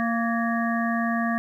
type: harmonic tone with a mistuned harmonic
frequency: 230.4 Hz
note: A#3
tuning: 20 cents flat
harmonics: 1 / 3 / 5 / 7 / 8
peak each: -24 / -29 / -31 / -32 / -33 dBFS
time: 0-1.38 s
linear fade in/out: 0 ms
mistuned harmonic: 7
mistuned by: +59 cents
effects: 10-bit

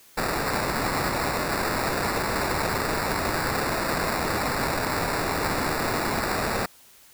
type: noise with sample-and-hold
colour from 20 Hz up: violet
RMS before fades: -26 dBFS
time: 0.17-6.66 s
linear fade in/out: 5 ms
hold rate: 3150 Hz
effects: white hiss -53 dBFS RMS until 7.13 s

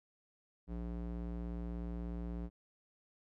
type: tone with band-pass filter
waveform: square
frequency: 58.27 Hz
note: A#1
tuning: in tune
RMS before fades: -41 dBFS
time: 0.67-2.5 s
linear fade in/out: 50 ms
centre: 190 Hz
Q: 0.66
effects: none

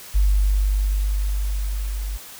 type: tone with level ramp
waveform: sine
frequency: 49.62 Hz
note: G1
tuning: 22 cents sharp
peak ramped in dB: -13 to -24 dBFS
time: 0.14-2.18 s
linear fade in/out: 20 ms
effects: white hiss -40 dBFS RMS until 2.39 s

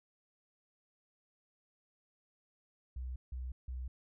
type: tone bursts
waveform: sine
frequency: 63.2 Hz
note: B1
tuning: 41 cents sharp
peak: -38 dBFS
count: 3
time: 2.96-3.88 s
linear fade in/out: 5 ms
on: 200 ms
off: 160 ms
effects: none

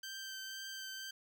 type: tone with vibrato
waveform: 15% pulse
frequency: 1560 Hz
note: G6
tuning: 9 cents flat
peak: -37 dBFS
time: 0.03-1.11 s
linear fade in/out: 5 ms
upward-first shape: triangle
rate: 2 Hz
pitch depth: 15 cents each way
effects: none

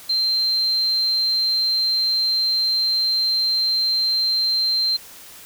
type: tone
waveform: sine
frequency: 4140 Hz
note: C8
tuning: 19 cents flat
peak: -17 dBFS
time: 0.09-4.97 s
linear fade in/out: 10 ms
effects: white hiss -42 dBFS RMS until 5.45 s

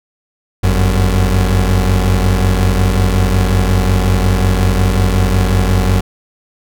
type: tone pair together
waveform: 30% pulse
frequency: 49 / 92.5 Hz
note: G1 / F#2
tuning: 0 / 0 cents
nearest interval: major seventh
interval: 1100 cents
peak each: -10 dBFS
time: 0.63-6.01 s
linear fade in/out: 10 ms
effects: none

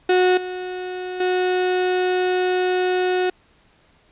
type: tone with level steps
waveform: 35% pulse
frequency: 366 Hz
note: F#4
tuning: 19 cents flat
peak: -12 / -25 / -16 dBFS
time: 0.09-3.3 s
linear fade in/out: 5 ms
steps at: 0.37 / 1.2 s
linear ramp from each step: 5 ms
effects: pink hiss -57 dBFS RMS until 4.11 s + resampled to 8000 Hz

